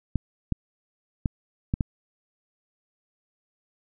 clicks, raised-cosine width 5 ms, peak -11 dBFS, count 5, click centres 0.157 / 0.523 / 1.258 / 1.739 / 1.808 s, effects none

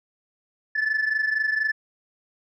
sine tone pair together, 1735.8 / 1760 Hz, A6 / A6, -24 / 0 cents, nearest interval unison, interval 24 cents, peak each -21 / -24 dBFS, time 0.75-1.72 s, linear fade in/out 10 ms, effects tanh soft clip ceiling -18 dBFS

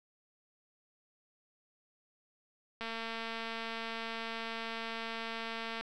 click train, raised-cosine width 0.3 ms, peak -24 dBFS, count 682, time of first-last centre 2.81-5.81 s, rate 227 Hz, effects none

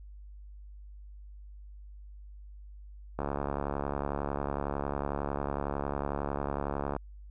click train, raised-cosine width 1 ms, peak -18 dBFS, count 269, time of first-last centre 3.19-6.965 s, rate 71 Hz, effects added 50 Hz sine -45 dBFS peak until 7.3 s

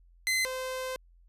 sawtooth tone pair in turn, 2052 / 516.6 Hz, C7 / C5, -34 / -22 cents, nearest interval 2 octaves, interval 2388 cents, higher first, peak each -22 / -29 dBFS, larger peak first, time 0.27-0.45 / 0.45-0.96 s, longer second, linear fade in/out 0 ms, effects added 43 Hz sine -56 dBFS peak until 1.28 s + resampled to 32000 Hz

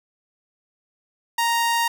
sawtooth tone, 932.3 Hz, A#5, in tune, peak -15 dBFS, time 1.38-1.88 s, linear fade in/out 5 ms, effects none

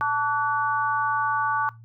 sine chord, D major, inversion second, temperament equal with one note detuned, 880 / 1145.2 / 1480 Hz, A5 / D6 / F#6, 0 / -44 / 0 cents, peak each -26 / -24 / -27 dBFS, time 0.01-1.69 s, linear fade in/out 0 ms, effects noise-tail reverb RT60 0.2 s tail -21 dB re dry + added 114 Hz sine -44 dBFS peak until 1.84 s

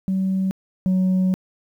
sine tone pair in turn, 190 / 186.09 Hz, F#3 / F#3, +46 / +10 cents, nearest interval unison, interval 36 cents, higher first, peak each -17 / -13 dBFS, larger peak second, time 0.08-0.51 / 0.86-1.34 s, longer second, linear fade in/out 0 ms, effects tanh soft clip ceiling -15 dBFS + 9-bit

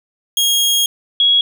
sawtooth / sine tone pair in turn, 3270 / 3325 Hz, G#7 / G#7, -28 / +1 cents, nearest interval unison, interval 29 cents, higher second, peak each -9 dBFS, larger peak neither, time 0.37-0.86 / 1.2-1.41 s, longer first, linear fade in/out 2 ms, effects none

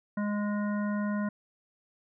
harmonic tone, 206.9 Hz, G#3, 6 cents flat, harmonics 1 / 3 / 5 / 7 / 9, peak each -28 / -39 / -41 / -42 / -46 dBFS, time 0.17-1.29 s, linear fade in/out 5 ms, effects none

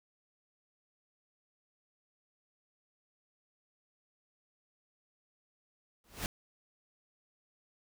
pink noise with exponential growth, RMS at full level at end -32 dBFS, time 6.04-6.26 s, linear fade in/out 1 ms, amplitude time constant 46 ms, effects none

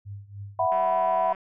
sine tone with tremolo, 100.6 Hz, G2, 45 cents sharp, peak -33 dBFS, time 0.05-0.67 s, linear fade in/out 20 ms, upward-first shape triangle, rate 3.4 Hz, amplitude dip 90%
sine chord, E suspended second, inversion none, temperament equal, 659.3 / 740 / 987.8 Hz, E5 / F#5 / B5, 0 / 0 / 0 cents, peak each -25 dBFS, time 0.59-1.33 s, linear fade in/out 5 ms
click train, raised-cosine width 0.5 ms, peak -27 dBFS, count 121, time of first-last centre 0.72-1.348 s, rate 191 Hz
effects none

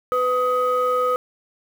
sine tone pair together, 500.6 / 1257 Hz, B4 / D#6, +23 / +17 cents, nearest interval octave + major third, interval 1594 cents, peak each -19 dBFS, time 0.12-1.16 s, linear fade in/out 0 ms, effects tanh soft clip ceiling -12 dBFS + 7-bit

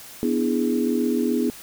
sine chord, E dominant seventh, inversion second, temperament equal, 246.9 / 293.7 / 329.6 / 415.3 Hz, B3 / D4 / E4 / G#4, 0 / 0 / 0 / 0 cents, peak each -22 / -27 / -26 / -26 dBFS, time 0.23-1.5 s, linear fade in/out 0 ms, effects white hiss -42 dBFS RMS until 1.62 s

